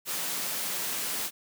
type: high-pass noise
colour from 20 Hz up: white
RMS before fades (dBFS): -32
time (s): 0.05-1.31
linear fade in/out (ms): 50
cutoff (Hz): 130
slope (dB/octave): 48
effects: none